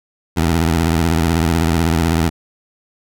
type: tone with vibrato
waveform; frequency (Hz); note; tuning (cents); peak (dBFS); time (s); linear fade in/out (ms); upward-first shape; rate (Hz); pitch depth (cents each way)
15% pulse; 82.3; E2; -2; -7; 0.36-2.3; 20; triangle; 16; 150
effects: none